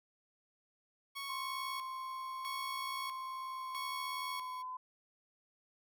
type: tone with tremolo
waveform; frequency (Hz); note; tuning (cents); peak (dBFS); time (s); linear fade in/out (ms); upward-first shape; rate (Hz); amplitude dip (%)
15% pulse; 1107; C#6; -3; -34; 1.15-4.63; 20; square; 0.77; 70
type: tone with pitch glide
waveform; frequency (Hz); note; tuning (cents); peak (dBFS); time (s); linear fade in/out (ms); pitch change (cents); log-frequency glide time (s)
sine; 1046.5 to 1016.1; C6 to B5; 0 to +49; -40; 1.29-4.77; 5; -51; 3.49-4.56
effects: none